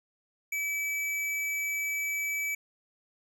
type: tone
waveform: square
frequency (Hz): 2299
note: D7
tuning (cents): -37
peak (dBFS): -30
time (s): 0.52-2.55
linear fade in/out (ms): 5
effects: none